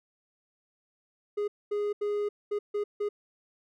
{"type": "tone bursts at uneven times", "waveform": "triangle", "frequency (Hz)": 413.3, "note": "G#4", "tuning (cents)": -8, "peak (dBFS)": -25, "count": 6, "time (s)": [[1.37, 1.48], [1.71, 1.93], [2.01, 2.29], [2.51, 2.59], [2.74, 2.84], [3, 3.09]], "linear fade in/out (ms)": 10, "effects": []}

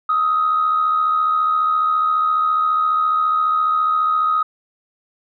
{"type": "tone pair together", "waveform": "sine", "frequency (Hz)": [1255.4, 1330], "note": ["D#6", "E6"], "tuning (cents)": [15, 15], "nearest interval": "minor second", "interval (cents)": 100, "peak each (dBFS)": [-14, -24], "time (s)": [0.09, 4.43], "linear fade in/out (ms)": 5, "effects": ["tanh soft clip ceiling -9 dBFS"]}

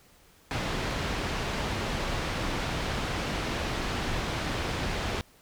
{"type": "low-pass noise", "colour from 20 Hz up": "pink", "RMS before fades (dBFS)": -31, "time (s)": [0.51, 5.21], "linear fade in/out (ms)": 0, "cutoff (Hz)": 4200, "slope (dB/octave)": 12, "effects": ["pink hiss -59 dBFS RMS until 5.41 s"]}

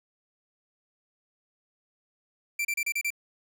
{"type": "tone bursts", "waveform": "45% pulse", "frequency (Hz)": 2349, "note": "D7", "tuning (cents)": 0, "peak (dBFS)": -26, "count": 6, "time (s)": [2.59, 3.104], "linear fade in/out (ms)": 5, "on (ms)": 59, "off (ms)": 32, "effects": []}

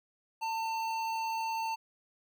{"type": "tone with notch filter", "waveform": "square", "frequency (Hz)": 898, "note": "A5", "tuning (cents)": 35, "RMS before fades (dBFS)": -34, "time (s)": [0.41, 1.76], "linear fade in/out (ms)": 20, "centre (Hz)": 10000, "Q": 0.62, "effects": []}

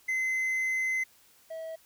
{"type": "tone pair in turn", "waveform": "triangle", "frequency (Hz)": [2053, 646.7], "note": ["C7", "E5"], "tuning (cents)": [-33, -33], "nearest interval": "octave + minor sixth", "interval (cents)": 2000, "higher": "first", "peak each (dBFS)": [-25, -34], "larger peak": "first", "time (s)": [[0.08, 1.04], [1.5, 1.76]], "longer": "first", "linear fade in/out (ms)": 10, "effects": ["white hiss -61 dBFS RMS until 1.85 s"]}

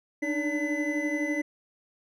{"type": "tone cluster", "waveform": "triangle", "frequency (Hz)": [293.7, 305.6, 574, 2013], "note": ["D4", "D#4", "D5", "B6"], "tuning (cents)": [0, -31, -40, 33], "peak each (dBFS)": [-31, -28, -33, -30], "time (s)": [0.22, 1.42], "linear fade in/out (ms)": 10, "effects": []}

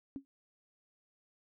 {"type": "tone with exponential decay", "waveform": "sine", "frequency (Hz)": 273.9, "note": "C#4", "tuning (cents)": -21, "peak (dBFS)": -34, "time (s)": [0.16, 0.25], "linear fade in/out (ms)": 0, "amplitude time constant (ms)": 18, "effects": []}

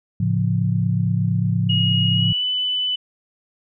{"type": "chord", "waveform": "sine", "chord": "A augmented", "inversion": "none", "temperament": "equal", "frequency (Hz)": [110, 138.59, 174.61], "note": ["A2", "C#3", "E#3"], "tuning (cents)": [0, 0, 0], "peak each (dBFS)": [-20, -23, -21], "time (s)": [0.2, 2.33], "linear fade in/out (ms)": 5}
{"type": "tone with pitch glide", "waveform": "sine", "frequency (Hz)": [2883, 2997], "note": ["F#7", "F#7"], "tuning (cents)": [-46, 22], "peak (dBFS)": -19, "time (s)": [1.69, 2.96], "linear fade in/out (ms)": 10, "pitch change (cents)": 68, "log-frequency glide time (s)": [2.14, 2.45]}
{"effects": []}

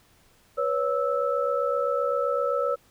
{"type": "tone cluster", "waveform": "sine", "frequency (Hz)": [491.3, 559, 1312], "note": ["B4", "C#5", "E6"], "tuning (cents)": [-9, 14, -9], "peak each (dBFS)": [-27, -26, -28], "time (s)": [0.57, 2.76], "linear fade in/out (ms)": 20, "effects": ["pink hiss -60 dBFS RMS until 2.9 s"]}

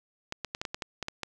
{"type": "clicks", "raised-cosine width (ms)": 0.2, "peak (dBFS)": -16, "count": 10, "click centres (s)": [0.324, 0.447, 0.549, 0.615, 0.652, 0.745, 0.822, 1.027, 1.084, 1.233], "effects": []}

